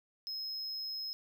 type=tone; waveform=triangle; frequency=5140 Hz; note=E8; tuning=45 cents flat; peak=-36 dBFS; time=0.27-1.13 s; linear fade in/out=0 ms; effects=none